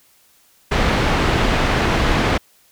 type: low-pass noise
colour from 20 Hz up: pink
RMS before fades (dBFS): -17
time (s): 0.71-2.38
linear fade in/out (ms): 10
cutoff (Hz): 3000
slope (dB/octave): 12
effects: white hiss -55 dBFS RMS until 2.71 s